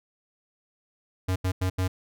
square tone bursts at uneven times, 92.7 Hz, F#2, 4 cents sharp, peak -24 dBFS, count 4, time 1.28-1.36 / 1.44-1.52 / 1.61-1.7 / 1.78-1.88 s, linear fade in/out 10 ms, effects none

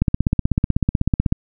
click train, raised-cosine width 5 ms, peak -3 dBFS, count 22, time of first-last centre 0.02-1.324 s, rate 16.1 Hz, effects none

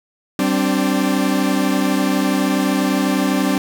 40% pulse chord, G suspended fourth, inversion none, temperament equal with one note detuned, 193.3 / 261.6 / 293.7 Hz, G3 / C4 / D4, -24 / 0 / 0 cents, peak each -19 dBFS, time 0.39-3.58 s, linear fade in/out 2 ms, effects 8-bit

